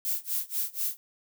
violet noise with tremolo, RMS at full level -28 dBFS, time 0.05-0.97 s, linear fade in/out 0 ms, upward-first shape sine, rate 4.1 Hz, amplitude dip 95%, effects none

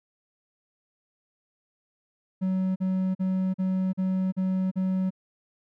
triangle tone bursts, 187.5 Hz, F#3, 23 cents sharp, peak -21 dBFS, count 7, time 2.41-5.106 s, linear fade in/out 20 ms, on 350 ms, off 41 ms, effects none

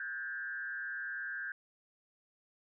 sine tone with frequency modulation, 1595 Hz, G6, 30 cents sharp, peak -37 dBFS, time 0-1.52 s, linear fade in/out 2 ms, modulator 129 Hz, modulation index 0.88, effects none

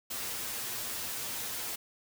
white noise with comb filter, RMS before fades -37 dBFS, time 0.1-1.76 s, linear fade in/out 10 ms, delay 8.6 ms, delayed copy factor +0.65, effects none

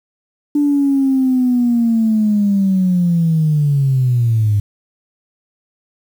sine linear sweep, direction down, 293.7 to 101 Hz, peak -10 dBFS, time 0.55-4.6 s, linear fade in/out 5 ms, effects tanh soft clip ceiling -6 dBFS + 7-bit

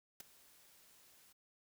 white noise with ADSR envelope, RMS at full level -45 dBFS, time 0.2-1.33 s, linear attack 3 ms, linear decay 11 ms, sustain -20 dB, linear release 10 ms, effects none

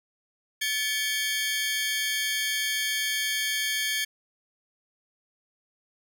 sawtooth tone cluster, 1733 / 2250 / 3198 Hz, A6 / C#7 / G7, -27 / +25 / +34 cents, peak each -27 dBFS, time 0.61-4.05 s, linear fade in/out 10 ms, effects none

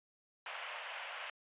white band-pass noise, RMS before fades -45 dBFS, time 0.46-1.3 s, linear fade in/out 2 ms, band 550 to 3100 Hz, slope 48 dB/octave, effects resampled to 8000 Hz

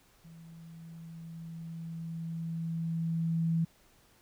sine tone with level ramp, 164.81 Hz, E3, in tune, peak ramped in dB -49 to -25 dBFS, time 0.24-3.65 s, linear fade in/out 10 ms, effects pink hiss -64 dBFS RMS until 4.21 s

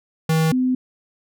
square / sine tone pair in turn, 160 / 254.9 Hz, D#3 / C4, +49 / -45 cents, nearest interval minor sixth, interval 806 cents, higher second, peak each -16 dBFS, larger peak neither, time 0.29-0.52 / 0.52-0.75 s, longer neither, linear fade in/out 5 ms, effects none

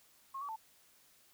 sine tone with pitch steps, 1081 / 1142 / 885 Hz, C#6 / D6 / A5, -44 / -49 / +10 cents, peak -39 dBFS, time 0.34-0.562 s, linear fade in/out 10 ms, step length 74 ms, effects white hiss -66 dBFS RMS until 1.33 s

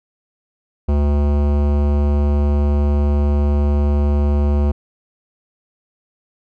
sine tone with hard clipping, 72.4 Hz, D2, 24 cents flat, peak -15 dBFS, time 0.88-4.72 s, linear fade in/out 10 ms, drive 18 dB, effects none

